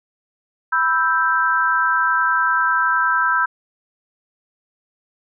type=chord; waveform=sine; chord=E minor; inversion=second; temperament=equal; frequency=987.8 / 1318.5 / 1568 Hz; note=B5 / E6 / G6; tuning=0 / 0 / 0 cents; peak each=-21 / -19 / -18 dBFS; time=0.72-3.46 s; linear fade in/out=10 ms; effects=none